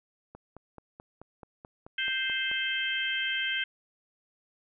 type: click train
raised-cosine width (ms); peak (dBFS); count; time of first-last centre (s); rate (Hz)
1; -31; 11; 0.35-2.515; 4.62
type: harmonic tone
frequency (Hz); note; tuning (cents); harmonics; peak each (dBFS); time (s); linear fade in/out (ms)
523.3; C5; 0; 3 / 4 / 5 / 6; -32 / -34 / -36 / -32; 1.98-3.64; 5
effects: none